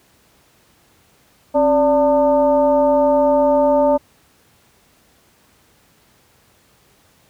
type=tone with frequency modulation; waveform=sine; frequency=583 Hz; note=D5; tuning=13 cents flat; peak=-11 dBFS; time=1.54-3.98 s; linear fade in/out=20 ms; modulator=313 Hz; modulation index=0.88; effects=pink hiss -55 dBFS RMS until 7.29 s + high-pass 60 Hz 12 dB/octave